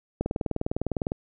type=click train; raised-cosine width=2 ms; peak=-13 dBFS; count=19; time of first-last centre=0.21-1.119 s; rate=19.8 Hz; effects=none